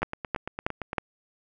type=two click trains; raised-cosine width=0.5 ms; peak=-10 / -17 dBFS; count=4 / 9; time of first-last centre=0.03-0.982 / 0.02-0.931 s; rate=3.15 / 8.78 Hz; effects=none